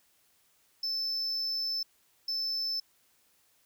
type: tone bursts at uneven times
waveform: sine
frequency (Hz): 5274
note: E8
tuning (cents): 0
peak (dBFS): -27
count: 2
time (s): 0.83-1.83 / 2.28-2.8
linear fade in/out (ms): 5
effects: tanh soft clip ceiling -29 dBFS + white hiss -68 dBFS RMS until 3.65 s